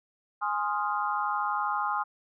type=chord; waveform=sine; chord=F minor seventh; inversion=first; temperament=equal; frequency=830.6 / 1046.5 / 1244.5 / 1396.9 Hz; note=Ab5 / C6 / Eb6 / F6; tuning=0 / 0 / 0 / 0 cents; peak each=-31 / -32 / -31 / -35 dBFS; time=0.41-2.04 s; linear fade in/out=20 ms; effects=none